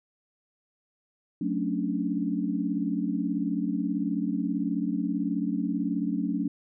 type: chord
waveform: sine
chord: D major seventh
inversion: first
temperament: just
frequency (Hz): 183.54 / 220.2 / 275.3 / 293.7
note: F#3 / A3 / C#4 / D4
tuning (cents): -14 / +2 / -12 / 0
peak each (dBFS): -31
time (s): 1.41-6.48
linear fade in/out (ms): 5
effects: none